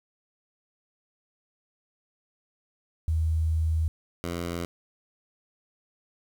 sine / 10% pulse tone pair in turn, 80 / 86.01 Hz, D#2 / F2, +49 / -26 cents, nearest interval minor second, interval 125 cents, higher second, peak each -22 dBFS, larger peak neither, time 3.08-3.88 / 4.24-4.65 s, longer first, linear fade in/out 0 ms, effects 9-bit

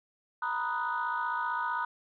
sine chord, B major seventh, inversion third, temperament equal, 932.3 / 987.8 / 1244.5 / 1480 Hz, A#5 / B5 / D#6 / F#6, 0 / 0 / 0 / 0 cents, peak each -34 dBFS, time 0.42-1.85 s, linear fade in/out 5 ms, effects tanh soft clip ceiling -22 dBFS

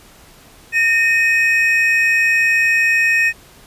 triangle tone pair together, 1833.2 / 2527 Hz, A#6 / D#7, -29 / +26 cents, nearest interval tritone, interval 555 cents, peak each -13 dBFS, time 0.72-3.33 s, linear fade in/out 50 ms, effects pink hiss -45 dBFS RMS until 3.66 s + resampled to 32000 Hz

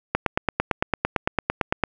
click train, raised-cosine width 0.5 ms, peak -4 dBFS, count 16, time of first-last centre 0.15-1.837 s, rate 8.89 Hz, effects none

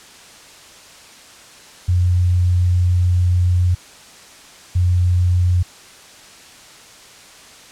sine tone pair in turn, 89.3 / 89.3 Hz, F2 / F2, +39 / +39 cents, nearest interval unison, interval 0 cents, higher neither, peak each -12 / -12 dBFS, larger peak neither, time 1.88-3.75 / 4.75-5.63 s, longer first, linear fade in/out 10 ms, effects white hiss -42 dBFS RMS until 7.71 s + low-pass 8000 Hz 12 dB/octave

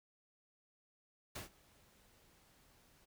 pink noise with ADSR envelope, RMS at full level -44 dBFS, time 1.35-3.06 s, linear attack 8 ms, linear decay 130 ms, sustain -24 dB, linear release 22 ms, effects none

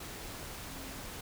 sine tone in noise, 268.6 Hz, C4, 46 cents sharp, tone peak -50 dBFS, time 0.68-1 s, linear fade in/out 5 ms, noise pink, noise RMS -44 dBFS, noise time 0-1.21 s, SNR -9 dB, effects none

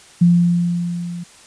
sine tone with level ramp, 173.5 Hz, F3, 11 cents flat, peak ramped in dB -7 to -26 dBFS, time 0.21-1.24 s, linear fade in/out 10 ms, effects white hiss -45 dBFS RMS until 1.46 s + resampled to 22050 Hz

